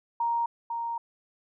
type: tone pair in turn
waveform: sine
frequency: 935 / 931.4 Hz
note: A#5 / A#5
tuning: +5 / -2 cents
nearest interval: unison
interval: 7 cents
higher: first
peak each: -24 / -29 dBFS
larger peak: first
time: 0.2-0.46 / 0.7-0.98 s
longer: second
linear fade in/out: 5 ms
effects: none